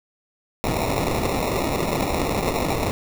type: noise with sample-and-hold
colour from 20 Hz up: white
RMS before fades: -23 dBFS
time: 0.64-2.91 s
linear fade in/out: 0 ms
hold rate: 1575 Hz
effects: none